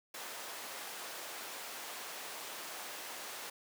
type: high-pass noise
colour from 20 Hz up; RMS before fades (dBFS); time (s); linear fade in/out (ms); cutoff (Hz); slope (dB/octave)
pink; -45; 0.14-3.5; 5; 570; 12
effects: none